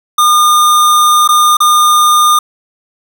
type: tone with dropouts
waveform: square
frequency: 1213 Hz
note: D#6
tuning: 44 cents flat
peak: -6 dBFS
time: 0.18-2.39 s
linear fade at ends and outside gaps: 5 ms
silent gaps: 1.277-1.288 / 1.57-1.603 s
effects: none